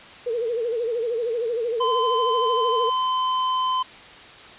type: tone with vibrato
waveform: sine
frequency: 466.2 Hz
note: A#4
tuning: in tune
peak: -22 dBFS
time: 0.26-2.9 s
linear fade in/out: 10 ms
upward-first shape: sine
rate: 13 Hz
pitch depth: 96 cents each way
type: tone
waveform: square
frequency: 1026 Hz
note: C6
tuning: 34 cents flat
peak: -21 dBFS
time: 1.8-3.83 s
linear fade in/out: 10 ms
effects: white hiss -43 dBFS RMS until 4.58 s + resampled to 8000 Hz